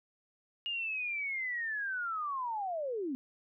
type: linear sweep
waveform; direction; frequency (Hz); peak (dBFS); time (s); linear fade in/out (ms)
sine; down; 2861 to 246.9; -33; 0.66-3.15; 0
effects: none